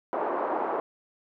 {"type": "band-pass noise", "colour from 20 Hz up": "white", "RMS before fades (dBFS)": -29, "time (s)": [0.13, 0.8], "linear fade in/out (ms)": 0, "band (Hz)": [330, 1000], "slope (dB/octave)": 24, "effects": []}